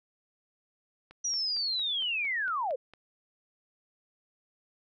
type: click train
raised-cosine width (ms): 0.3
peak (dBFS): -34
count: 9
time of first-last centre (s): 1.11-2.936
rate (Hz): 4.38
type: linear sweep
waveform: sine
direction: down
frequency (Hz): 5870 to 468.7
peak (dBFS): -28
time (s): 1.24-2.76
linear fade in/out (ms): 10
effects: none